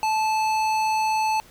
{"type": "tone with tanh clipping", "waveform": "sine", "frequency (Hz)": 872, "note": "A5", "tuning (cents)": -16, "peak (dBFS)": -22, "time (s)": [0.03, 1.4], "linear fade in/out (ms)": 0, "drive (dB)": 17, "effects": ["pink hiss -51 dBFS RMS until 1.5 s"]}